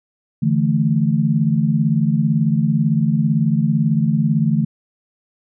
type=chord; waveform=sine; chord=D suspended second; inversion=none; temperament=equal; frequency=146.83 / 164.81 / 220 Hz; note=D3 / E3 / A3; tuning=0 / 0 / 0 cents; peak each=-18 dBFS; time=0.42-4.65 s; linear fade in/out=10 ms; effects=none